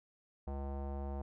square tone with low-pass filter, 69.3 Hz, C#2, in tune, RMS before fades -40 dBFS, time 0.47-1.22 s, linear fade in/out 5 ms, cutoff 770 Hz, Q 2.5, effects none

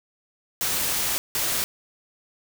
white noise bursts at uneven times, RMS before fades -25 dBFS, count 2, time 0.61-1.18 / 1.35-1.64 s, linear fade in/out 0 ms, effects none

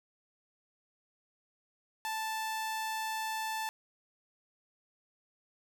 sawtooth tone, 880 Hz, A5, in tune, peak -30 dBFS, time 2.05-3.69 s, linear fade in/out 0 ms, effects none

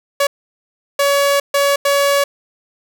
sawtooth tone bursts at uneven times, 564 Hz, C#5, 30 cents sharp, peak -8 dBFS, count 4, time 0.2-0.27 / 0.99-1.4 / 1.54-1.76 / 1.85-2.24 s, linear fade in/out 5 ms, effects none

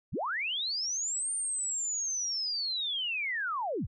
sine linear two-way sweep, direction up then down, 33.09 to 9000 to 33.09 Hz, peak -30 dBFS, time 0.12-3.87 s, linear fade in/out 20 ms, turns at 1.33 s, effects none

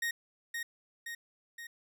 40% pulse tone with echo, 1864.7 Hz, A#6, in tune, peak -30 dBFS, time 0.02-0.11 s, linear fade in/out 5 ms, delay 520 ms, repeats 3, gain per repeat -4 dB, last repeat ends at 1.67 s, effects none

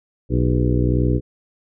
harmonic tone with a mistuned harmonic, 61.74 Hz, B1, in tune, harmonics 1 / 2 / 3 / 4 / 5 / 6 / 7 / 8, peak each -20 / -19 / -27 / -26 / -23 / -28 / -28 / -30 dBFS, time 0.29-1.21 s, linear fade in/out 50 ms, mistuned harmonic 7, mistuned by -83 cents, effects none

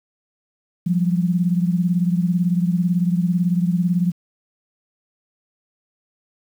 sine beating tone pair, 173.7 / 191.7 Hz, F3 / G3, -9 / -38 cents, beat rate 18 Hz, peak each -17 / -22 dBFS, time 0.86-4.12 s, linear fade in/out 10 ms, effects 8-bit

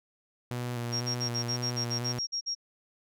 sawtooth tone with vibrato, 120.7 Hz, B2, 39 cents flat, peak -28 dBFS, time 0.51-2.19 s, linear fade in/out 0 ms, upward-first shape square, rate 2 Hz, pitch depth 23 cents each way
sine tone bursts, 5588 Hz, F8, in tune, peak -29 dBFS, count 12, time 0.92-2.551 s, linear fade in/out 20 ms, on 91 ms, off 49 ms
effects none

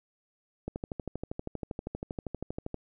click train, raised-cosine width 2 ms, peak -21 dBFS, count 27, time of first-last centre 0.68-2.743 s, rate 12.6 Hz, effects none

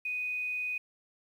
sine tone with quantisation, 2489 Hz, D#7, in tune, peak -31 dBFS, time 0.05-0.78 s, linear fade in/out 5 ms, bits 10, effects none

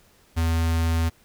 square tone with notch filter, 82.2 Hz, E2, 4 cents flat, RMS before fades -22 dBFS, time 0.36-1.1 s, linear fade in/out 20 ms, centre 480 Hz, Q 1.7, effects pink hiss -58 dBFS RMS until 1.24 s

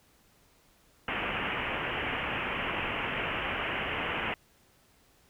white low-pass noise, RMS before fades -33 dBFS, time 1.08-4.34 s, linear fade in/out 2 ms, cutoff 3000 Hz, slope 96 dB/octave, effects pink hiss -64 dBFS RMS until 5.29 s

